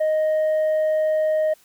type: tone with tanh clipping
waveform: sine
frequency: 622.3 Hz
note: D#5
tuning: in tune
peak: -18 dBFS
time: 0-1.54 s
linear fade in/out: 10 ms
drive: 2 dB
effects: white hiss -56 dBFS RMS until 1.64 s